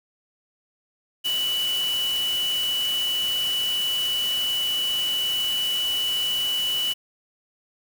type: tone in noise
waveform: sine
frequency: 2960 Hz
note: F#7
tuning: in tune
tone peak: -22 dBFS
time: 1.24-6.94 s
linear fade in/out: 20 ms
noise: white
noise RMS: -34 dBFS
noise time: 1.24-6.94 s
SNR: +9 dB
effects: none